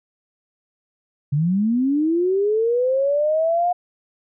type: linear sweep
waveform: sine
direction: up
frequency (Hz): 136.7 to 719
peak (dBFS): -16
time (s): 1.32-3.73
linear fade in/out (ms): 10
effects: none